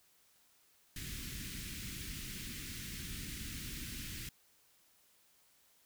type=band-stop noise; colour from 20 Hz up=pink; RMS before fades=-44 dBFS; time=0.96-4.29 s; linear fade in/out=2 ms; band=290 to 1800 Hz; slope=24 dB/octave; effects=white hiss -69 dBFS RMS until 5.85 s